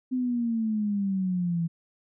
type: exponential sweep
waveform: sine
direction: down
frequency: 257.9 to 164.81 Hz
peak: -24 dBFS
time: 0.11-1.68 s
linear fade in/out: 20 ms
effects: none